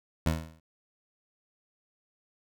20% pulse tone with exponential decay, 80.3 Hz, E2, 45 cents flat, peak -17 dBFS, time 0.26-0.6 s, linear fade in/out 5 ms, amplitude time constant 73 ms, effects none

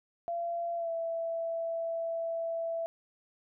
sine tone with pitch glide, 683 to 663.6 Hz, F5 to E5, -39 to +11 cents, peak -31 dBFS, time 0.28-2.86 s, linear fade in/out 0 ms, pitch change -50 cents, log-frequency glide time 0.76-0.9 s, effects none

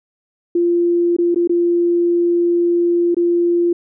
sine tone with dropouts, 345.7 Hz, F4, 18 cents flat, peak -12 dBFS, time 0.55-3.73 s, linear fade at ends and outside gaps 5 ms, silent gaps 1.166-1.185 / 1.346-1.359 / 1.475-1.494 / 3.146-3.167 s, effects none

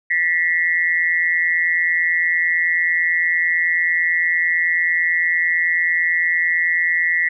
sine tone with amplitude modulation, 1944 Hz, B6, 28 cents flat, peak -11 dBFS, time 0.1-7.29 s, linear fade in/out 10 ms, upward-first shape sine, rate 169 Hz, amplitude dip 90%, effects none

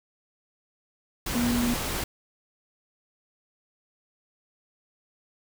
sine tone in noise, 240 Hz, B3, 49 cents flat, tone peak -23 dBFS, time 1.35-1.74 s, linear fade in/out 5 ms, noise pink, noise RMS -30 dBFS, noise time 1.26-2.04 s, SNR +4 dB, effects none

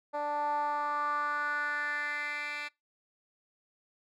10% pulse tone with band-pass filter sweep, 293.7 Hz, D4, in tune, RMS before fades -33 dBFS, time 0.13-2.69 s, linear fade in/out 20 ms, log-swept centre 720 to 2600 Hz, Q 4.3, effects noise-tail reverb RT60 0.2 s tail -24 dB re dry

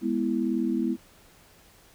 sine chord, E major, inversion first, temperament equal, 207.7 / 246.9 / 329.6 Hz, G#3 / B3 / E4, 0 / 0 / 0 cents, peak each -29 / -27 / -28 dBFS, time 0.01-0.97 s, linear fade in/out 50 ms, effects pink hiss -56 dBFS RMS until 1.94 s

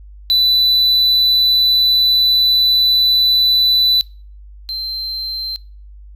triangle tone pair in turn, 3985 / 4118 Hz, B7 / C8, +15 / -28 cents, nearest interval minor second, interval 57 cents, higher second, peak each -9 / -20 dBFS, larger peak first, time 0.3-4.01 / 4.69-5.56 s, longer first, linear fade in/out 0 ms, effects noise-tail reverb RT60 0.4 s tail -23 dB re dry + added 50 Hz sine -35 dBFS peak until 6.15 s

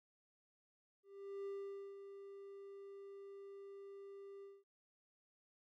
triangle tone with ADSR envelope, 396.2 Hz, G4, 18 cents sharp, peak -40 dBFS, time 1.03-4.64 s, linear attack 430 ms, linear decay 490 ms, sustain -9 dB, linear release 210 ms, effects none

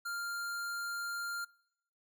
square tone, 1396.9 Hz, F6, in tune, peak -37 dBFS, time 0.05-1.45 s, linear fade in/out 10 ms, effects noise-tail reverb RT60 0.8 s tail -24 dB re dry

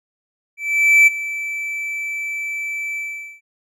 triangle tone with ADSR envelope, 2320 Hz, D7, 22 cents flat, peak -5 dBFS, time 0.57-3.41 s, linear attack 500 ms, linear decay 18 ms, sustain -16 dB, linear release 440 ms, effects none

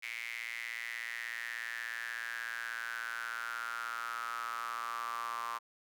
sawtooth tone with high-pass filter sweep, 116.54 Hz, A#2, in tune, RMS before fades -40 dBFS, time 0.02-5.59 s, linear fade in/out 20 ms, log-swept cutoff 2200 to 1100 Hz, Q 8.3, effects none

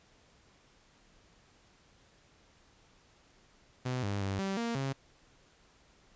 sawtooth tone with pitch steps, 126.8 / 100.7 / 97.6 / 194.1 / 233.2 / 135.6 Hz, B2 / G2 / G2 / G3 / A#3 / C#3, +46 / +47 / -7 / -17 / +1 / -38 cents, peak -28 dBFS, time 3.85-4.93 s, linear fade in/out 10 ms, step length 180 ms, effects pink hiss -64 dBFS RMS until 6.15 s + resampled to 16000 Hz

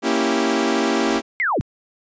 sawtooth chord, A# diminished seventh, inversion none, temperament equal, 233.1 / 277.2 / 329.6 / 392 Hz, A#3 / C#4 / E4 / G4, 0 / 0 / 0 / 0 cents, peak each -19 dBFS, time 0.02-1.22 s, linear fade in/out 50 ms
pink noise with exponential growth, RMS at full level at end -35 dBFS, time 0.76-1.2 s, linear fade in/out 1 ms, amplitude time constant 94 ms
sine linear sweep, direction down, 2200 to 48.63 Hz, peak -17 dBFS, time 1.4-1.61 s, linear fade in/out 0 ms
effects resampled to 16000 Hz

